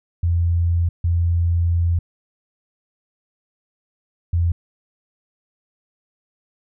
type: tone bursts at uneven times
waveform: sine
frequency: 85.4 Hz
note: F2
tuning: 38 cents flat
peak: -15 dBFS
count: 3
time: 0.23-0.89 / 1.04-1.99 / 4.33-4.52 s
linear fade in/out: 5 ms
effects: none